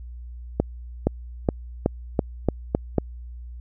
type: accelerating click train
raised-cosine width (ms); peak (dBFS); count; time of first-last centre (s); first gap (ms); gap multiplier
2; -5; 8; 0.6-2.983; 470; 0.89
effects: added 60 Hz sine -35 dBFS peak until 3.6 s